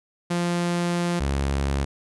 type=tone pair in turn; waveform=sawtooth; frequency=173.8 / 69.16 Hz; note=F3 / C#2; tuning=-8 / -3 cents; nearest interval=octave + major third; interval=1595 cents; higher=first; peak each=-18 dBFS; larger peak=neither; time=0.3-1.2 / 1.2-1.85 s; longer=first; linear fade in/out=10 ms; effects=resampled to 24000 Hz